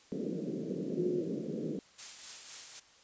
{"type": "band-pass noise", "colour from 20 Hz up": "pink", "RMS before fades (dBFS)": -37, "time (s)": [0.12, 1.79], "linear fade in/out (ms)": 0, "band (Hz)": [160, 490], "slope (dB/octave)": 48}
{"type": "tone", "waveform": "sine", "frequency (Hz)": 359.2, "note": "F4", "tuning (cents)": 49, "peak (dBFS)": -31, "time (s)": [0.97, 1.21], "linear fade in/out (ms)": 10}
{"type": "noise with tremolo", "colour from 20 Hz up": "blue", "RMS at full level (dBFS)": -40, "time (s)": [1.98, 2.8], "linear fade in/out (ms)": 10, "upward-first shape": "sine", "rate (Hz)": 3.9, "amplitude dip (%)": 40}
{"effects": ["white hiss -61 dBFS RMS until 3.03 s", "resampled to 16000 Hz"]}